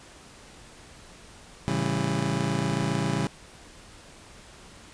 30% pulse chord, A dominant seventh, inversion none, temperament just, 110 / 137.5 / 165 / 198 Hz, A2 / C#3 / E3 / G3, 0 / -14 / +2 / +18 cents, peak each -31 / -26 / -28 / -28 dBFS, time 1.68-3.27 s, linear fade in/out 0 ms, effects pink hiss -49 dBFS RMS until 4.93 s + resampled to 22050 Hz

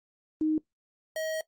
sine / square tone pair in turn, 311.1 / 634.2 Hz, D#4 / D#5, 0 / +33 cents, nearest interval octave, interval 1233 cents, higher second, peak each -23 / -31 dBFS, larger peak first, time 0.41-0.58 / 1.16-1.41 s, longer second, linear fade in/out 2 ms, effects noise-tail reverb RT60 0.1 s tail -18 dB re dry + Opus 24 kbps

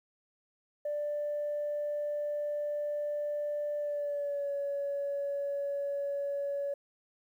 sine tone with pitch glide, 589 to 564.7 Hz, D5 to C#5, +5 to +32 cents, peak -30 dBFS, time 0.85-6.74 s, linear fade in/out 5 ms, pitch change -73 cents, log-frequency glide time 3.78-4.51 s, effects tanh soft clip ceiling -27 dBFS + 11-bit

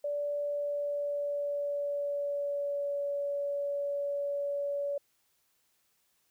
sine tone with pitch glide, 580 to 569 Hz, D5 to C#5, -22 to +45 cents, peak -30 dBFS, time 0.04-4.98 s, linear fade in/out 5 ms, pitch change -33 cents, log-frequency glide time 0.35-3.01 s, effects white hiss -73 dBFS RMS until 6.3 s

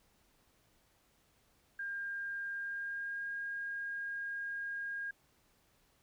sine tone with pitch glide, 1605 to 1623.6 Hz, G6 to G#6, +40 to -40 cents, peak -37 dBFS, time 1.79-5.11 s, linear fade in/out 5 ms, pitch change +20 cents, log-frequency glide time 2.53-3.31 s, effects pink hiss -71 dBFS RMS until 6.02 s

